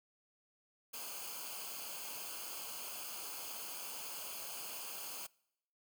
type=noise with comb filter; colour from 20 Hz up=white; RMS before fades=-45 dBFS; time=0.93-5.27 s; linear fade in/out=10 ms; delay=0.53 ms; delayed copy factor=-0.75; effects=noise-tail reverb RT60 0.8 s tail -25 dB re dry